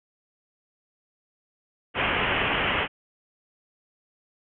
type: low-pass noise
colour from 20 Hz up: white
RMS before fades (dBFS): -25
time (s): 1.94-2.88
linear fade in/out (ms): 50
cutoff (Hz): 3100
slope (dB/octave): 96
effects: none